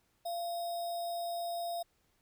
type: tone with sample-and-hold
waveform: sine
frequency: 688 Hz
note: F5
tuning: 26 cents flat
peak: -34 dBFS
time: 0.25-1.83 s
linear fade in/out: 10 ms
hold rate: 4410 Hz
effects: pink hiss -74 dBFS RMS until 2.21 s